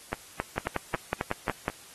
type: two click trains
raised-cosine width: 0.5 ms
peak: -12 / -13 dBFS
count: 7 / 6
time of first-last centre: 0.58-1.681 / 0.13-1.481 s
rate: 5.45 / 3.7 Hz
effects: white hiss -50 dBFS RMS until 1.94 s + AAC 32 kbps